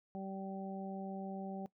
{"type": "harmonic tone", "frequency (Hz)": 193.2, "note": "G3", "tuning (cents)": -25, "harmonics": [1, 2, 3, 4], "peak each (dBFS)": [-42, -49, -49, -47], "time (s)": [0.15, 1.66], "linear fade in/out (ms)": 0, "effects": ["noise-tail reverb RT60 0.1 s tail -19 dB re dry"]}